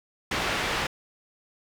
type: low-pass noise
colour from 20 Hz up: white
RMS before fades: -28 dBFS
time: 0.31-0.87 s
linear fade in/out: 5 ms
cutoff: 2600 Hz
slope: 12 dB/octave
effects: none